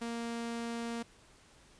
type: tone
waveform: sawtooth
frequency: 233.1 Hz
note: A#3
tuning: in tune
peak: -32 dBFS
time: 0.01-1.03 s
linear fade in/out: 10 ms
effects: pink hiss -61 dBFS RMS until 1.79 s + resampled to 22050 Hz